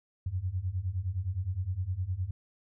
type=beating tone pair; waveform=sine; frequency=87 / 96.7 Hz; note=F2 / G2; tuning=-6 / -23 cents; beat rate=9.7 Hz; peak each=-34 / -32 dBFS; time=0.26-2.31 s; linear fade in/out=5 ms; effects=none